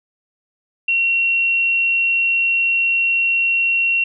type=tone; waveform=sine; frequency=2734 Hz; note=F7; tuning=37 cents flat; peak=-14 dBFS; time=0.88-4.04 s; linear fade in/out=5 ms; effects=none